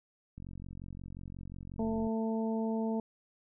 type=click train; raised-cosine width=5 ms; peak=-33 dBFS; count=78; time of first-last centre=0.38-2.069 s; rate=45.6 Hz
type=harmonic tone; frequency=222.9 Hz; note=A3; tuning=23 cents sharp; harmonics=1 / 2 / 3 / 4; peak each=-31 / -37 / -41 / -43 dBFS; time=1.79-3 s; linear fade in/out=2 ms
effects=none